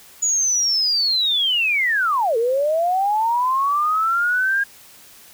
sine linear two-way sweep, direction down then up, 6900 to 442.2 to 1631 Hz, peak -16 dBFS, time 0.22-4.64 s, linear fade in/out 10 ms, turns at 2.37 s, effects white hiss -46 dBFS RMS until 5.33 s

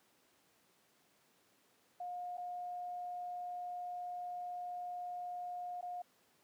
sine tone with dropouts, 714 Hz, F5, 38 cents sharp, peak -40 dBFS, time 2-6.02 s, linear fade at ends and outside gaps 5 ms, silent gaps 2.372-2.379 / 5.811-5.826 s, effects pink hiss -71 dBFS RMS until 6.43 s + high-pass 200 Hz 12 dB/octave

